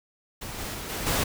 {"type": "noise with level steps", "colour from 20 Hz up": "pink", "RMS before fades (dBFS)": [-37, -34, -36, -32, -25], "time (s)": [0.41, 1.24], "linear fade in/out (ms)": 10, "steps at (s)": [0.58, 0.74, 0.89, 1.06], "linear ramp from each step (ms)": 10, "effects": []}